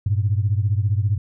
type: beating tone pair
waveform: sine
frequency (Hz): 98.3 / 113.3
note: G2 / A#2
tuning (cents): +5 / -49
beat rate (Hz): 15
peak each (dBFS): -18 / -21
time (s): 0.06-1.18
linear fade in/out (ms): 5
effects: tanh soft clip ceiling -9 dBFS